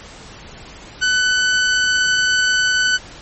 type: tone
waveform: sawtooth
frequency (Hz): 1500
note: F#6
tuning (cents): +23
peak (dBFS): -10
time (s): 1.01-2.98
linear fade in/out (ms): 20
effects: pink hiss -38 dBFS RMS until 3.21 s + MP3 32 kbps